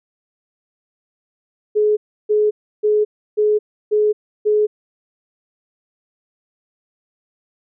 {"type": "tone bursts", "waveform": "sine", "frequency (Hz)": 422.9, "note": "G#4", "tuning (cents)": 31, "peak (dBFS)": -12, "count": 6, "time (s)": [1.75, 4.67], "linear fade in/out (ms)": 20, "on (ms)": 220, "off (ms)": 320, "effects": []}